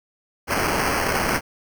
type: noise with sample-and-hold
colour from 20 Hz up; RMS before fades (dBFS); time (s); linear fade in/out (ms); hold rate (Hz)
white; -22; 0.47-1.41; 50; 3675
effects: none